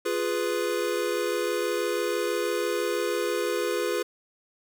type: chord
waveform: square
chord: F diminished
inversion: none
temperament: equal with one note detuned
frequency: 349.2 / 415.3 / 495.6 Hz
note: F4 / Ab4 / Cb5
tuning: 0 / 0 / +6 cents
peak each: -31 / -30 / -30 dBFS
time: 0.05-4.03 s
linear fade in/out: 10 ms
effects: none